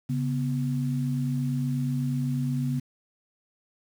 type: tone pair together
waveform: sine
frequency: 138.59 / 246.9 Hz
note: C#3 / B3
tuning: 0 / 0 cents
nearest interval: minor seventh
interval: 1000 cents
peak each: -26 / -29 dBFS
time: 0.09-2.8 s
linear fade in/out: 10 ms
effects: 8-bit